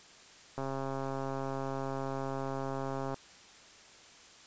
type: click train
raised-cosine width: 1 ms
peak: -23 dBFS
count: 347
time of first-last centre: 0.58-3.143 s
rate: 135 Hz
effects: white hiss -55 dBFS RMS until 4.46 s + resampled to 16000 Hz